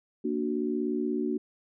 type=chord; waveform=sine; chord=Bb augmented; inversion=none; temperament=equal; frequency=233.1 / 293.7 / 370 Hz; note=Bb3 / D4 / F#4; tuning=0 / 0 / 0 cents; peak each=-31 dBFS; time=0.24-1.38 s; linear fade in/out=10 ms; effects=none